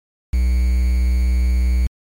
triangle tone with quantisation, 61.74 Hz, B1, in tune, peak -11 dBFS, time 0.33-1.87 s, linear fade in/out 5 ms, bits 6, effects MP3 64 kbps

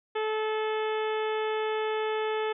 harmonic tone, 433.8 Hz, A4, 25 cents flat, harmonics 1 / 2 / 3 / 4 / 5 / 6 / 7 / 8, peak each -28 / -34 / -38 / -40 / -42 / -44 / -45 / -46 dBFS, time 0.15-2.53 s, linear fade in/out 10 ms, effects none

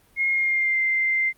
sine tone with pitch glide, 2149 to 2087 Hz, C7 to C7, +46 to -5 cents, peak -19 dBFS, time 0.16-1.33 s, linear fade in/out 50 ms, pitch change -51 cents, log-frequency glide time 0.29-0.79 s, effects pink hiss -59 dBFS RMS until 1.37 s + Opus 32 kbps

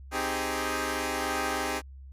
10% pulse chord, Ab major seventh, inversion first, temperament equal, 261.6 / 311.1 / 392 / 415.3 Hz, C4 / Eb4 / G4 / Ab4, 0 / 0 / 0 / 0 cents, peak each -26 dBFS, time 0.11-1.82 s, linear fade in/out 50 ms, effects added 67 Hz sine -43 dBFS peak until 2.12 s + resampled to 32000 Hz

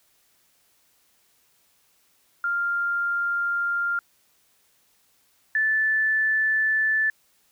sine tone pair in turn, 1396.9 / 1751.7 Hz, F6 / A6, 0 / -8 cents, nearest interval major third, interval 392 cents, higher second, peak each -22 / -19 dBFS, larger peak second, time 2.44-3.99 / 5.55-7.1 s, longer neither, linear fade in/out 2 ms, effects white hiss -64 dBFS RMS until 7.51 s

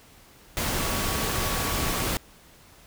sine tone in noise, 1129 Hz, C#6, 31 cents sharp, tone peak -36 dBFS, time 0.8-2.07 s, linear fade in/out 0 ms, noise pink, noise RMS -27 dBFS, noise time 0.57-2.17 s, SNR -12 dB, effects pink hiss -53 dBFS RMS until 2.86 s

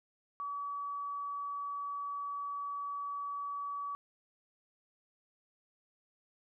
sine tone, 1141 Hz, C#6, 50 cents sharp, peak -36 dBFS, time 0.4-3.95 s, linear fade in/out 0 ms, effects none

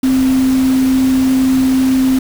sine tone in noise, 261.6 Hz, C4, in tune, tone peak -9 dBFS, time 0.03-2.19 s, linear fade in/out 5 ms, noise pink, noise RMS -26 dBFS, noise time 0.03-2.19 s, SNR +14 dB, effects none

